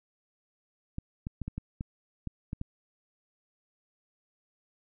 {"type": "clicks", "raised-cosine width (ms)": 5, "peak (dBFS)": -22, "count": 9, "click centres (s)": [0.984, 1.269, 1.417, 1.48, 1.58, 1.809, 2.273, 2.531, 2.614], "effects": []}